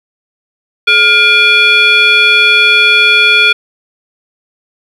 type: tone with frequency modulation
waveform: sine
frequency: 2400 Hz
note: D7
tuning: 37 cents sharp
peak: -3 dBFS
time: 0.87-3.53 s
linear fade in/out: 10 ms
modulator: 987 Hz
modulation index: 1.1
effects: tanh soft clip ceiling 0 dBFS + 7-bit